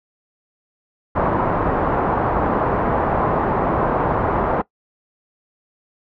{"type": "low-pass noise", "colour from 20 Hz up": "white", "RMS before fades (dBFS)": -19, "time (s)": [1.15, 4.62], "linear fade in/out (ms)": 10, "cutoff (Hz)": 1100, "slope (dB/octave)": 24, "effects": ["noise-tail reverb RT60 0.1 s tail -20 dB re dry"]}